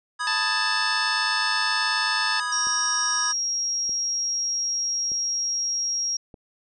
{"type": "chord", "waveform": "square", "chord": "G# minor", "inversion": "first", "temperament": "equal", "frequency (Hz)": [987.8, 1244.5, 1661.2], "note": ["B5", "D#6", "G#6"], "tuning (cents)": [0, 0, 0], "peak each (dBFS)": [-33, -30, -29], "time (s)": [0.19, 3.33], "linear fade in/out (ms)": 20}
{"type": "harmonic tone", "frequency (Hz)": 880, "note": "A5", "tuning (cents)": 0, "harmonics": [1, 2, 3, 4, 5, 6], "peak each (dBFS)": [-32, -28, -33, -34, -32, -28], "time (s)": [0.27, 2.4], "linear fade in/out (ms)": 2}
{"type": "tone", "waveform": "sine", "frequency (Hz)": 5610, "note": "F8", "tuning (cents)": 7, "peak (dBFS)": -23, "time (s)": [2.52, 6.17], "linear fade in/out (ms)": 5}
{"type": "click train", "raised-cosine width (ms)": 2, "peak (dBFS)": -30, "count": 4, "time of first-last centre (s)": [2.67, 6.342], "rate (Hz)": 0.817}
{"effects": ["resampled to 22050 Hz"]}